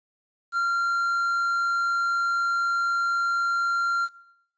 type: tone with quantisation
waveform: triangle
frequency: 1382 Hz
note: F6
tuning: 19 cents flat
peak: -19 dBFS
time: 0.52-4.09 s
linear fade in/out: 50 ms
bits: 8
effects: noise-tail reverb RT60 0.7 s tail -19 dB re dry + resampled to 16000 Hz